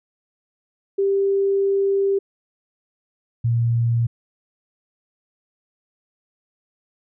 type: tone pair in turn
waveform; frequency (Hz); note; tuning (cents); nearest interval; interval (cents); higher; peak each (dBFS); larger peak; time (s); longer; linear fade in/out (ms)
sine; 394 / 117.14; G4 / A#2; +9 / +9; octave + major sixth; 2100; first; -16; neither; 0.98-2.19 / 3.44-4.07; first; 10
effects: none